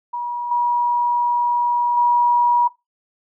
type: tone with level steps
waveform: sine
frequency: 962 Hz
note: B5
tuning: 46 cents flat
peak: -22 / -15 / -12 dBFS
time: 0.13-2.68 s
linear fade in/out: 10 ms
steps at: 0.51 / 1.97 s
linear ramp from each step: 5 ms
effects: noise-tail reverb RT60 0.2 s tail -19 dB re dry